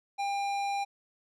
sine tone with tanh clipping, 800 Hz, G5, 35 cents sharp, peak -31 dBFS, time 0.18-0.85 s, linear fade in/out 20 ms, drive 16 dB, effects none

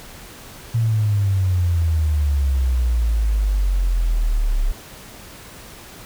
sine exponential sweep, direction down, 116.54 to 33.73 Hz, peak -15 dBFS, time 0.74-4.72 s, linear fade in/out 10 ms, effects pink hiss -40 dBFS RMS until 6.05 s

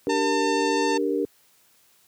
sine chord, G minor, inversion second, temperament equal, 293.7 / 392 / 466.2 Hz, D4 / G4 / Bb4, 0 / 0 / 0 cents, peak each -26 dBFS, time 0.07-1.25 s, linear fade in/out 0 ms
harmonic tone, 899 Hz, A5, 37 cents sharp, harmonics 1 / 2 / 3 / 4 / 5 / 6 / 7 / 8 / 9, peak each -26 / -32 / -34 / -39 / -36 / -43 / -40 / -45 / -45 dBFS, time 0.09-0.98 s, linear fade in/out 10 ms
effects white hiss -60 dBFS RMS until 2.07 s + high-pass 80 Hz 12 dB/octave

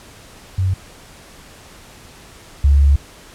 sine tone pair in turn, 94 / 70.42 Hz, F#2 / C#2, +28 / +28 cents, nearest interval perfect fourth, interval 500 cents, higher first, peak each -14 / -8 dBFS, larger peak second, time 0.58-0.74 / 2.64-2.96 s, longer second, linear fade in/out 5 ms, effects pink hiss -42 dBFS RMS until 3.34 s + low-pass 11000 Hz 12 dB/octave

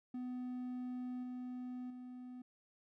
triangle tone with level steps, 250 Hz, B3, 21 cents sharp, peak -38 / -40 / -45 dBFS, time 0.14-2.42 s, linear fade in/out 5 ms, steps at 1.23 / 1.9 s, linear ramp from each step 5 ms, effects none

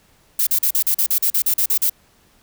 violet noise bursts, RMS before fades -17 dBFS, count 13, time 0.39-1.897 s, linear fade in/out 5 ms, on 79 ms, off 40 ms, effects pink hiss -56 dBFS RMS until 2.42 s

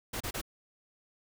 pink noise bursts, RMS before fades -36 dBFS, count 3, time 0.13-0.415 s, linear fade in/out 10 ms, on 75 ms, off 30 ms, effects none

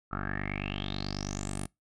10% pulse tone with low-pass filter sweep, 49.21 Hz, G1, 7 cents sharp, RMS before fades -35 dBFS, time 0.11-1.67 s, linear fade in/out 20 ms, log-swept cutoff 1300 to 10000 Hz, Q 9.7, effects noise-tail reverb RT60 0.2 s tail -25 dB re dry

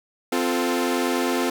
sawtooth chord, F major, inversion second, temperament equal with one note detuned, 259.7 / 349.2 / 440 Hz, C4 / F4 / A4, -13 / 0 / 0 cents, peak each -20 / -21 / -24 dBFS, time 0.32-1.5 s, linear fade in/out 5 ms, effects none

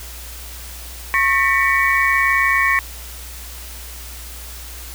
sine tone cluster, 1093 / 1811 / 1950 / 2257 Hz, C#6 / A6 / B6 / C#7, -25 / +49 / -23 / +31 cents, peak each -19 dBFS, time 1.14-2.79 s, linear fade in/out 0 ms, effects added 60 Hz sine -34 dBFS peak until 4.94 s + white hiss -36 dBFS RMS until 4.94 s

